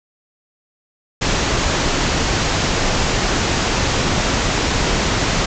pink low-pass noise, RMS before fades -18 dBFS, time 1.21-5.46 s, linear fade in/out 10 ms, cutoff 7400 Hz, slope 96 dB/octave, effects none

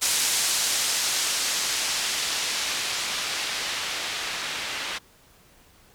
blue noise with low-pass filter sweep, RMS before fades -27 dBFS, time 0.01-4.99 s, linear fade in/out 20 ms, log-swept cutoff 7800 to 2700 Hz, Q 0.74, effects pink hiss -56 dBFS RMS until 5.94 s

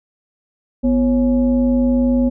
sine tone with frequency modulation, 247 Hz, B3, in tune, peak -12 dBFS, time 0.83-2.3 s, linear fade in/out 20 ms, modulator 298 Hz, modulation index 0.63, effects none

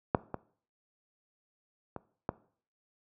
clicks, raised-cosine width 1 ms, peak -9 / -20 / -24 / -16 dBFS, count 4, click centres 0.148 / 0.343 / 1.963 / 2.291 s, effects noise-tail reverb RT60 0.5 s tail -19 dB re dry + high-pass 80 Hz 12 dB/octave

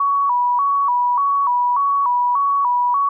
sine tone with vibrato, 1046.5 Hz, C6, in tune, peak -14 dBFS, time 0-3.09 s, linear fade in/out 5 ms, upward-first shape square, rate 1.7 Hz, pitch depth 120 cents each way, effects none

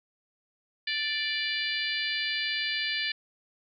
harmonic tone, 587 Hz, D5, 1 cent flat, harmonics 3 / 4 / 5 / 6 / 7 / 8, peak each -33 / -34 / -35 / -36 / -36 / -37 dBFS, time 0.87-3.12 s, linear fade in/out 5 ms, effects none

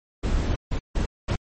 brown noise bursts at uneven times, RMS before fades -23 dBFS, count 4, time 0.23-0.56 / 0.71-0.79 / 0.95-1.06 / 1.28-1.36 s, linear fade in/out 10 ms, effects MP3 32 kbps

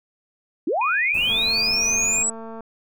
sine linear sweep, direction up, 261.1 to 7950 Hz, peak -19 dBFS, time 0.67-2.3 s, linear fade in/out 5 ms
sine tone, 2465 Hz, D#7, 17 cents flat, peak -24 dBFS, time 0.81-2.23 s, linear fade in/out 5 ms
pink band-stop noise, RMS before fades -37 dBFS, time 1.14-2.23 s, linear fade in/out 5 ms, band 1500 to 7900 Hz, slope 24 dB/octave
click train, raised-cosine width 1 ms, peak -24 dBFS, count 295, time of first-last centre 1.3-2.607 s, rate 225 Hz
effects none

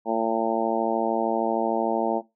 harmonic tone, 113.1 Hz, A2, 48 cents sharp, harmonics 2 / 3 / 4 / 5 / 6 / 7 / 8, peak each -29 / -29 / -29 / -29 / -29 / -29 / -29 dBFS, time 0.05-2.22 s, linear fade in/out 50 ms, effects noise-tail reverb RT60 0.2 s tail -17 dB re dry

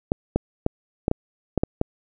clicks, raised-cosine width 2 ms, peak -6 dBFS, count 8, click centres 0.119 / 0.36 / 0.664 / 1.081 / 1.114 / 1.577 / 1.635 / 1.814 s, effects none

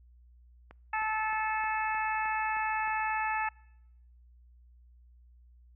click train, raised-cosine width 0.5 ms, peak -34 dBFS, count 8, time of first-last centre 0.71-2.877 s, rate 3.23 Hz
harmonic tone, 435.3 Hz, A4, 19 cents flat, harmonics 2 / 3 / 4 / 5 / 6, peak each -31 / -37 / -35 / -40 / -39 dBFS, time 0.93-3.49 s, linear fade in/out 5 ms
effects noise-tail reverb RT60 0.9 s tail -26 dB re dry + added 60 Hz sine -55 dBFS peak until 5.75 s

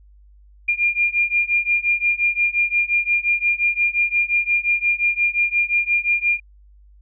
sine beating tone pair, 2403 / 2408.7 Hz, D7 / D7, +39 / +43 cents, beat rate 5.7 Hz, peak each -20 / -19 dBFS, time 0.68-6.4 s, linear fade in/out 10 ms, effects added 50 Hz sine -46 dBFS peak until 7.01 s

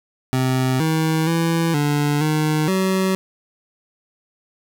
25% pulse tone with pitch steps, 129.6 / 159.2 / 165.9 / 146.3 / 154 / 189.2 Hz, C3 / D#3 / E3 / D3 / D#3 / F#3, -16 / +40 / +11 / -6 / -17 / +39 cents, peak -13 dBFS, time 0.33-3.15 s, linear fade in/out 0 ms, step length 470 ms, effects none

